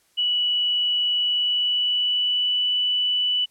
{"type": "tone with pitch glide", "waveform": "sine", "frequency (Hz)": [2946, 2973], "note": ["F#7", "F#7"], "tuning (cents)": [-8, 8], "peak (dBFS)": -19, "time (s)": [0.17, 3.46], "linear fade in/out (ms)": 20, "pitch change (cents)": 16, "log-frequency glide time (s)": [1.14, 2.74], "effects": ["white hiss -63 dBFS RMS until 3.5 s", "low-pass 12000 Hz 12 dB/octave"]}